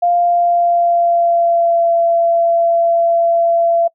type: tone with pitch glide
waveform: sine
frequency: 698.5 to 677 Hz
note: F5 to E5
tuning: 0 to +46 cents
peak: -10 dBFS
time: 0.02-3.88 s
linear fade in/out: 10 ms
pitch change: -54 cents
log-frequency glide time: 0.15-1.91 s
effects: noise-tail reverb RT60 0.1 s tail -24 dB re dry